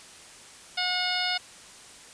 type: harmonic tone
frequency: 725 Hz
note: F#5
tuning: 35 cents flat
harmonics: 1 / 2 / 3 / 4 / 5 / 6 / 7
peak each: -33 / -33 / -33 / -33 / -33 / -33 / -33 dBFS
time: 0.77-1.38 s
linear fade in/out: 10 ms
effects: white hiss -48 dBFS RMS until 2.13 s + resampled to 22050 Hz

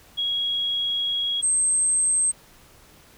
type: tone pair in turn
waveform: sine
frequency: 3311 / 8343 Hz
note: G#7 / C9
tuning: -6 / -6 cents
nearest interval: octave + major third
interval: 1600 cents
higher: second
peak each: -22 / -18 dBFS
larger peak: second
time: 0.17-1.42 / 1.42-2.32 s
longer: first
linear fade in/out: 20 ms
effects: pink hiss -52 dBFS RMS until 3.17 s

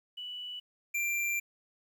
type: tone pair in turn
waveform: sine / square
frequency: 2960 / 2367 Hz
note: F#7 / D7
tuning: 0 / +13 cents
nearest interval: major third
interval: 387 cents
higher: first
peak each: -38 / -30 dBFS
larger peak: second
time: 0.17-0.6 / 0.94-1.4 s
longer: second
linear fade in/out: 10 ms
effects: 11-bit

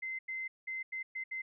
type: tone bursts at uneven times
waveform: sine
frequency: 2068 Hz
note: C7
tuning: 21 cents flat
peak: -36 dBFS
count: 6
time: 0.02-0.19 / 0.28-0.48 / 0.67-0.83 / 0.92-1.03 / 1.15-1.24 / 1.31-1.42 s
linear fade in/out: 10 ms
effects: none

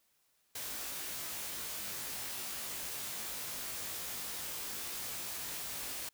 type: noise with comb filter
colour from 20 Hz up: white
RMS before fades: -41 dBFS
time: 0.55-6.09 s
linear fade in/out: 5 ms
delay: 19 ms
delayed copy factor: +1
effects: white hiss -74 dBFS RMS until 6.13 s

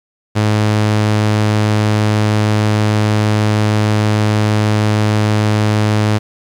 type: tone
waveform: sawtooth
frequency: 106.4 Hz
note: G#2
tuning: 42 cents sharp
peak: -7 dBFS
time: 0.35-6.19 s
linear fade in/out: 20 ms
effects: low-pass 7000 Hz 12 dB/octave + 7-bit

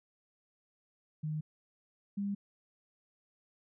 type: tone pair in turn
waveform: sine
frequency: 153.9 / 200.8 Hz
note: D#3 / G3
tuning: -19 / +42 cents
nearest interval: perfect fourth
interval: 461 cents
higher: second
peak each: -33 / -32 dBFS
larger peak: second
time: 1.23-1.41 / 2.17-2.35 s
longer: neither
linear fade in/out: 10 ms
effects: none

